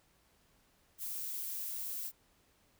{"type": "noise", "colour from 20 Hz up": "violet", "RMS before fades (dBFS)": -40, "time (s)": [0.98, 2.12], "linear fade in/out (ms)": 50, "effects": ["pink hiss -70 dBFS RMS until 2.79 s"]}